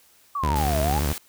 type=exponential two-way sweep; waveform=sine; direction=down then up; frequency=1179 to 622 to 864 Hz; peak=-24 dBFS; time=0.35-0.99 s; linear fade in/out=5 ms; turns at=0.8 s
type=tone with vibrato; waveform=sawtooth; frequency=73.42 Hz; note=D2; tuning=in tune; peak=-18 dBFS; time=0.43-1.13 s; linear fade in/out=5 ms; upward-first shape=sine; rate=12 Hz; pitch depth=160 cents each way
type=high-pass noise; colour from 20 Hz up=white; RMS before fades=-34 dBFS; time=0.56-1.18 s; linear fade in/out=0 ms; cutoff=100 Hz; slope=24 dB/octave
effects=white hiss -57 dBFS RMS until 1.28 s